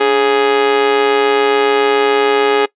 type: tone with amplitude modulation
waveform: sawtooth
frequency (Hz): 416.3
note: G#4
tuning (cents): +4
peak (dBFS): -3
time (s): 0-2.66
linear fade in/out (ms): 10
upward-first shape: sine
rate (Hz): 127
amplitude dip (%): 65
effects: noise-tail reverb RT60 0.1 s tail -21 dB re dry + resampled to 8000 Hz